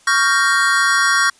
square chord, G half-diminished seventh, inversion second, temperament equal with one note detuned, 1119 / 1396.9 / 1568 / 1864.7 Hz, Db6 / F6 / G6 / Bb6, +16 / 0 / 0 / 0 cents, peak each -19 dBFS, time 0.07-1.3 s, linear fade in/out 5 ms, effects white hiss -51 dBFS RMS until 1.39 s + resampled to 22050 Hz

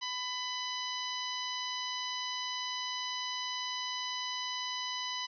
harmonic tone, 999 Hz, B5, 20 cents sharp, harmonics 1 / 2 / 3 / 4 / 5 / 6, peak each -40 / -43 / -40 / -42 / -42 / -47 dBFS, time 0.01-5.27 s, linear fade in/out 20 ms, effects none

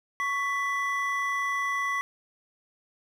triangle tone pair together, 1115.2 / 1985 Hz, C#6 / B6, +10 / +8 cents, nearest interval minor seventh, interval 998 cents, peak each -27 dBFS, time 0.2-2.01 s, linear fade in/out 0 ms, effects none

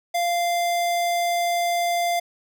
square tone, 694 Hz, F5, 11 cents flat, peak -21 dBFS, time 0.14-2.2 s, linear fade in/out 10 ms, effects none

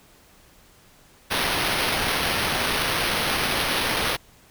violet noise with sample-and-hold, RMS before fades -24 dBFS, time 1.3-4.17 s, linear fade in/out 20 ms, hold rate 7350 Hz, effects pink hiss -54 dBFS RMS until 4.5 s

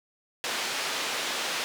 white band-pass noise, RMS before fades -31 dBFS, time 0.44-1.64 s, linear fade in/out 0 ms, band 300 to 4500 Hz, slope 12 dB/octave, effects none

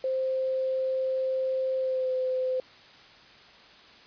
sine tone with pitch glide, 523.3 to 514.3 Hz, C5 to C5, 0 to -30 cents, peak -25 dBFS, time 0.04-2.6 s, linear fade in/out 2 ms, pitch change -30 cents, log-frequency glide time 1.78-2.11 s, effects white hiss -52 dBFS RMS until 4.06 s + resampled to 11025 Hz

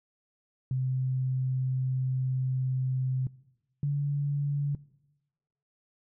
sine tone pair in turn, 129.8 / 143.16 Hz, C3 / D3, -13 / -44 cents, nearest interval major second, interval 169 cents, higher second, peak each -26 / -25 dBFS, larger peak second, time 0.71-3.27 / 3.83-4.75 s, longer first, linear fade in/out 2 ms, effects noise-tail reverb RT60 1.0 s tail -21 dB re dry

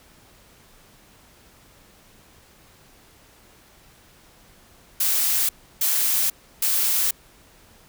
blue noise bursts, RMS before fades -21 dBFS, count 3, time 5-7.11 s, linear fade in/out 5 ms, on 490 ms, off 320 ms, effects pink hiss -53 dBFS RMS until 7.88 s

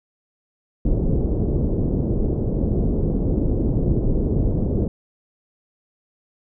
pink low-pass noise, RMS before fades -20 dBFS, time 0.85-4.88 s, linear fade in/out 2 ms, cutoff 440 Hz, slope 24 dB/octave, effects none

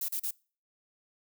violet noise bursts, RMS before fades -33 dBFS, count 3, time 0.01-0.309 s, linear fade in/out 5 ms, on 75 ms, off 37 ms, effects noise-tail reverb RT60 0.4 s tail -25 dB re dry

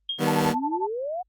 sine tone with exponential decay, 3236 Hz, G#7, 46 cents flat, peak -23 dBFS, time 0.09-0.33 s, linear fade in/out 5 ms, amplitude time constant 52 ms
20% pulse chord, Eb augmented, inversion none, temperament just, 155.56 / 194.45 / 243.1 Hz, Eb3 / G3 / B3, 0 / -14 / -27 cents, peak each -20 / -22 / -20 dBFS, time 0.18-0.55 s, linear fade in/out 50 ms
sine tone with tremolo, 880 Hz, A5, in tune, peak -22 dBFS, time 0.27-0.87 s, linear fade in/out 5 ms, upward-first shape sine, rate 11 Hz, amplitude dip 100%
sine exponential sweep, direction up, 224.4 to 752 Hz, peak -27 dBFS, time 0.5-1.23 s, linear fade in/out 20 ms
effects added 50 Hz sine -68 dBFS peak until 1.28 s + Opus 32 kbps

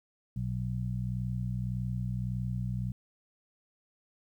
harmonic tone, 61.74 Hz, B1, in tune, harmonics 1 / 2 / 3, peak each -39 / -32 / -37 dBFS, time 0.36-2.92 s, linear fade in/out 5 ms, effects 11-bit

